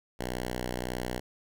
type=tone; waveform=5% pulse; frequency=61.74 Hz; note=B1; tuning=in tune; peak=-21 dBFS; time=0.19-1.2 s; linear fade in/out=10 ms; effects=none